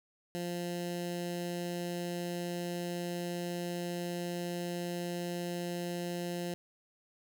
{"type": "tone with notch filter", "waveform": "15% pulse", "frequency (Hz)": 174.61, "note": "F3", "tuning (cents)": 0, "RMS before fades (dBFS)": -37, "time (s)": [0.35, 6.54], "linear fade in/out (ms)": 0, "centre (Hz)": 1200, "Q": 0.88, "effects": []}